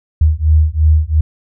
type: beating tone pair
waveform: sine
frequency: 76.3 / 79.2 Hz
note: D#2 / D#2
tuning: -33 / +31 cents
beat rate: 2.9 Hz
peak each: -11 dBFS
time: 0.21-1.21 s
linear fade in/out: 5 ms
effects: none